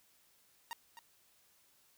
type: tone with echo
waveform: sawtooth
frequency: 932.3 Hz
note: A#5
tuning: in tune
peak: -36 dBFS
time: 0.71-0.73 s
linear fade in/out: 0 ms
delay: 260 ms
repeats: 1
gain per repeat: -10 dB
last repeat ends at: 0.99 s
effects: white hiss -69 dBFS RMS until 1.97 s